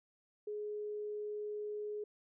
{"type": "tone", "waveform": "sine", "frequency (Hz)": 419.3, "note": "G#4", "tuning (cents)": 17, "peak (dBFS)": -38, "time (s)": [0.47, 2.04], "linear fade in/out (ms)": 5, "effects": []}